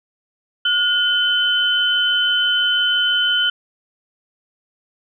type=tone pair together; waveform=sine; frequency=1441 / 3053 Hz; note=F#6 / G7; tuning=-46 / -46 cents; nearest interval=octave + minor second; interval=1300 cents; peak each=-19 / -16 dBFS; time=0.65-3.5 s; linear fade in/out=5 ms; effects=none